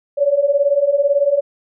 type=beating tone pair; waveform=sine; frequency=554.4 / 572.4 Hz; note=C#5 / D5; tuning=0 / -45 cents; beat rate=18 Hz; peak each=-17 / -14 dBFS; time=0.17-1.41 s; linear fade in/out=20 ms; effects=none